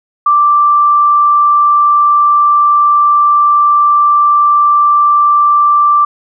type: tone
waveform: sine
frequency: 1174.7 Hz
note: D6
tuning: in tune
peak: -5 dBFS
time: 0.26-6.05 s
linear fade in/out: 5 ms
effects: none